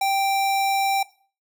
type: tone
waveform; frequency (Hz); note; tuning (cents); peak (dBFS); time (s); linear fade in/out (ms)
square; 784; G5; 0; -20; 0.01-1.03; 5
effects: noise-tail reverb RT60 0.4 s tail -18 dB re dry